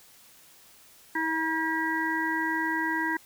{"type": "harmonic tone with a mistuned harmonic", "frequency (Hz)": 322, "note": "E4", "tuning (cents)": -41, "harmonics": [1, 3, 5, 6], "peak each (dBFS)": [-31, -31, -31, -31], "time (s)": [1.15, 3.17], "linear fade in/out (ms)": 5, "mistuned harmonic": 3, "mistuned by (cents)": -16, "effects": ["white hiss -55 dBFS RMS until 3.25 s"]}